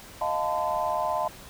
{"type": "chord", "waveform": "sine", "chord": "F dominant seventh", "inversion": "third", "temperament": "equal with one note detuned", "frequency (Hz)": [622.3, 698.5, 880, 1019.7], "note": ["Eb5", "F5", "A5", "C6"], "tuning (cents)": [0, 0, 0, -45], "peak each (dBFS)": -30, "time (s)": [0.21, 1.28], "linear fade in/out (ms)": 5, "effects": ["pink hiss -46 dBFS RMS until 1.49 s"]}